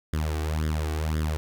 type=tone with flanger; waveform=sawtooth; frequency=77.6 Hz; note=D#2; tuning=4 cents flat; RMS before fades=-27 dBFS; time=0.13-1.37 s; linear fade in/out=0 ms; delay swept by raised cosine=0.58 to 2.68 ms; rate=1.9 Hz; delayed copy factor=+0.8; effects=none